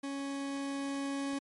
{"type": "tone with level ramp", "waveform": "40% pulse", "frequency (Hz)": 277.2, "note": "C#4", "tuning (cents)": 0, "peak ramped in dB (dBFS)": [-35, -32], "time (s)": [0.03, 1.39], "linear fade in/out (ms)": 10, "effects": ["MP3 48 kbps"]}